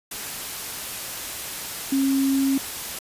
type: tone in noise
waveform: sine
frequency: 271.4 Hz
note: C#4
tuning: 36 cents flat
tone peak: -18 dBFS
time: 1.92-2.58 s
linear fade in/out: 5 ms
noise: white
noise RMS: -32 dBFS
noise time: 0.11-2.99 s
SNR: +11 dB
effects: resampled to 32000 Hz